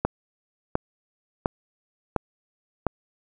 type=click train; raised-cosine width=1 ms; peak=-7 dBFS; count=5; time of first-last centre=0.05-2.867 s; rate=1.42 Hz; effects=none